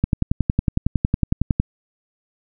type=click train; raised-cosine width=5 ms; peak=-4 dBFS; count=18; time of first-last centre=0.04-1.6 s; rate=10.9 Hz; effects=none